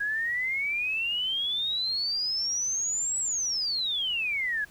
sine exponential two-way sweep, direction up then down, 1641 to 7880 to 1641 Hz, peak -26 dBFS, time 0-4.65 s, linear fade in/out 10 ms, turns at 3.19 s, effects pink hiss -55 dBFS RMS until 4.7 s

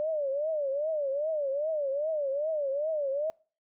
sine tone with vibrato, 587.3 Hz, D5, in tune, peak -27 dBFS, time 0-3.3 s, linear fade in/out 0 ms, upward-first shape triangle, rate 2.5 Hz, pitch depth 180 cents each way, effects noise-tail reverb RT60 0.4 s tail -26 dB re dry

